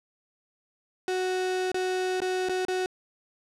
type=tone with dropouts; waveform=35% pulse; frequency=370 Hz; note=F#4; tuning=in tune; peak=-24 dBFS; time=1.08-2.86 s; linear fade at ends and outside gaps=1 ms; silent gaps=1.717-1.744 / 2.203-2.218 / 2.487-2.494 / 2.651-2.683 s; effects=low-pass 8000 Hz 12 dB/octave